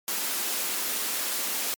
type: high-pass noise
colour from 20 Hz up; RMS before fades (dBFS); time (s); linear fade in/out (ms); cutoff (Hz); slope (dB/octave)
white; -29; 0.08-1.74; 0; 200; 48
effects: MP3 96 kbps